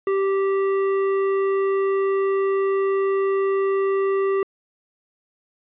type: tone with hard clipping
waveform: sine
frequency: 390.2 Hz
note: G4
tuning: 8 cents flat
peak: -20 dBFS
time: 0.07-4.43 s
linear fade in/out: 2 ms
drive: 10 dB
effects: resampled to 8000 Hz